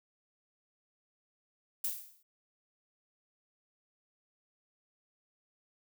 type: noise with exponential decay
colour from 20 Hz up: violet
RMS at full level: -31 dBFS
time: 1.84-2.23 s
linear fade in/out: 5 ms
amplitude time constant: 83 ms
effects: none